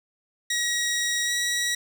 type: tone with pitch glide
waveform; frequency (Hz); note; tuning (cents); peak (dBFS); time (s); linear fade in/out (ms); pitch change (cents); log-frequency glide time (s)
15% pulse; 1903 to 1919.6; A#6 to B6; +35 to -50; -17; 0.5-1.75; 5; +15; 1.25-1.31
effects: none